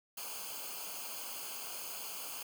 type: noise with comb filter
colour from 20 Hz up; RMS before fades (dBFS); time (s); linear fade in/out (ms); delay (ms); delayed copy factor
white; -43; 0.17-2.43; 5; 0.53; -0.8
effects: none